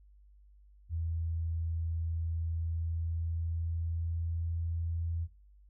sine tone with pitch glide, 82.41 to 83.51 Hz, E2 to E2, 0 to +23 cents, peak -31 dBFS, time 0.89-5.28 s, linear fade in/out 50 ms, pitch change +23 cents, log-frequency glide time 2.53-4.43 s, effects noise-tail reverb RT60 0.4 s tail -25 dB re dry + added 50 Hz sine -56 dBFS peak until 5.69 s

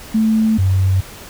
sine tone pair in turn, 220 / 94.82 Hz, A3 / F#2, 0 / +43 cents, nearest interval octave + minor third, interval 1457 cents, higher first, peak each -11 / -11 dBFS, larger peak neither, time 0.14-0.58 / 0.58-1.01 s, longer first, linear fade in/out 10 ms, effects pink hiss -36 dBFS RMS until 1.29 s

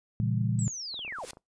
sine chord, A# diminished seventh, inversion none, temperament just, 116.54 / 139.85 / 167.82 / 201.4 Hz, A#2 / C#3 / E3 / G3, 0 / +16 / +31 / +47 cents, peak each -27 / -33 / -33 / -33 dBFS, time 0.2-0.68 s, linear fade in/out 0 ms
sine linear sweep, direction down, 8020 to 424.8 Hz, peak -35 dBFS, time 0.59-1.25 s, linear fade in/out 0 ms
clicks, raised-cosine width 1 ms, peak -35 dBFS, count 9, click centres 0.942 / 0.992 / 1.049 / 1.079 / 1.124 / 1.186 / 1.237 / 1.333 / 1.371 s
white noise with exponential growth, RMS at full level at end -37 dBFS, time 1.09-1.31 s, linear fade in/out 2 ms, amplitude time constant 47 ms
effects noise-tail reverb RT60 0.2 s tail -25 dB re dry + resampled to 22050 Hz

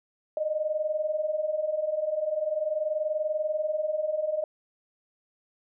sine tone pair together, 600 / 620.4 Hz, D5 / D#5, +37 / -5 cents, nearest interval minor second, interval 58 cents, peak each -31 / -27 dBFS, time 0.37-4.44 s, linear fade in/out 2 ms, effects none

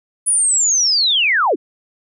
sine linear sweep, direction down, 9956 to 233.1 Hz, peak -12 dBFS, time 0.26-1.56 s, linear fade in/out 20 ms, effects none

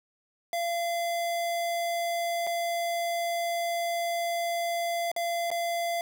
square tone with dropouts, 684 Hz, F5, 36 cents flat, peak -28 dBFS, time 0.53-6.01 s, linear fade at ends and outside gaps 1 ms, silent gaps 2.468-2.472 / 5.116-5.163 / 5.504-5.514 s, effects none

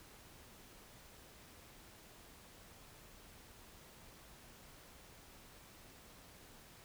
silence, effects pink hiss -59 dBFS RMS until 6.84 s

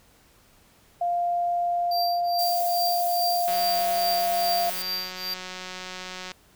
sine tone with pitch glide, 698.5 to 694.1 Hz, F5 to F5, 0 to -11 cents, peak -22 dBFS, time 1.01-4.7 s, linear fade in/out 5 ms, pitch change -11 cents, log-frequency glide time 3.62-3.92 s
square tone with tremolo, 4706 Hz, D8, 3 cents sharp, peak -26 dBFS, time 1.91-5.34 s, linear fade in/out 5 ms, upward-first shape triangle, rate 2.4 Hz, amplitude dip 100%
violet noise, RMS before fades -32 dBFS, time 2.39-4.82 s, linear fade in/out 0 ms
click train, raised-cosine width 0.2 ms, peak -19 dBFS, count 523, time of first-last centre 3.48-6.317 s, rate 184 Hz
effects pink hiss -58 dBFS RMS until 6.55 s

